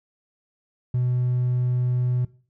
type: tone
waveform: triangle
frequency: 124.4 Hz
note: B2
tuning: 13 cents sharp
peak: -17 dBFS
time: 0.94-2.25 s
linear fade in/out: 5 ms
effects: noise-tail reverb RT60 0.4 s tail -21 dB re dry + tanh soft clip ceiling -14 dBFS